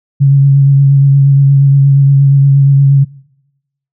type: tone with vibrato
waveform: sine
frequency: 138.59 Hz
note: C#3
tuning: in tune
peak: -3 dBFS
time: 0.2-3.05 s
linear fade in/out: 20 ms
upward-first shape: triangle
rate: 8.5 Hz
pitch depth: 25 cents each way
effects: noise-tail reverb RT60 0.9 s tail -23 dB re dry